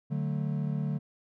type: chord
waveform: triangle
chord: D major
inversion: none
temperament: equal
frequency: 146.83 / 185 / 220 Hz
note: D3 / F#3 / A3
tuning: 0 / 0 / 0 cents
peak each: -28 / -33 / -34 dBFS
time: 0.1-0.99 s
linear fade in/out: 20 ms
effects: none